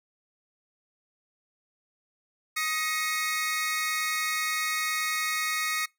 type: tone cluster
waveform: sawtooth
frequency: 1254 / 1891 / 2183 Hz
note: D#6 / A#6 / C#7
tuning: +13 / +24 / -27 cents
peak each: -28 dBFS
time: 2.56-5.86 s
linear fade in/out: 10 ms
effects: noise-tail reverb RT60 0.2 s tail -24 dB re dry